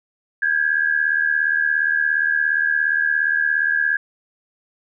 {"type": "tone pair together", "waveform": "sine", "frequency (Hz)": [1600, 1677.2], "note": ["G6", "G#6"], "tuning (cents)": [35, 17], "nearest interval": "minor second", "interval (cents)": 82, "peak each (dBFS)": -19, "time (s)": [0.42, 3.97], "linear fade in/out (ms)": 5, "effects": []}